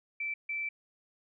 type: tone bursts at uneven times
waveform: sine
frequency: 2328 Hz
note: D7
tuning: 16 cents flat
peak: -32 dBFS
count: 2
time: 0.2-0.34 / 0.49-0.69 s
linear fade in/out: 5 ms
effects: none

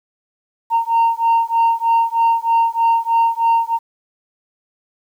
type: beating tone pair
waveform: sine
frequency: 918 / 921.2 Hz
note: A#5 / A#5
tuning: -27 / -21 cents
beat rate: 3.2 Hz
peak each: -14 dBFS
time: 0.7-3.79 s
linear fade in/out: 50 ms
effects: tanh soft clip ceiling -9 dBFS + 8-bit

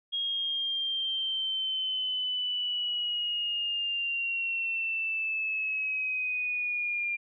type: linear sweep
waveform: sine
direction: down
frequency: 3275 to 2391 Hz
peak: -28 dBFS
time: 0.12-7.17 s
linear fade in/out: 20 ms
effects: none

